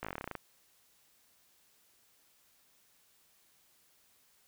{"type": "slowing click train", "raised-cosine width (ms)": 0.5, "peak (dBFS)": -23, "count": 13, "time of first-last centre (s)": [0.03, 0.353], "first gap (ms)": 17, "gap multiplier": 1.08, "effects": ["white hiss -68 dBFS RMS until 4.47 s"]}